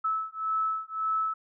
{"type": "beating tone pair", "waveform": "sine", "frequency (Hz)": [1303, 1304.8], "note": ["E6", "E6"], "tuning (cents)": [-20, -18], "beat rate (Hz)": 1.8, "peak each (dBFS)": -30, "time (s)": [0.04, 1.34], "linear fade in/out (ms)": 10, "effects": []}